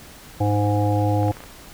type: harmonic tone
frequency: 103.4 Hz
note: G#2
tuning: 7 cents flat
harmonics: 1 / 3 / 5 / 7 / 8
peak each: -19 / -24 / -26 / -27 / -28 dBFS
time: 0.4-1.32 s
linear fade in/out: 10 ms
type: clicks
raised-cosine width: 0.5 ms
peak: -24 dBFS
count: 6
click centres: 1.231 / 1.283 / 1.321 / 1.369 / 1.405 / 1.438 s
effects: pink hiss -43 dBFS RMS until 1.73 s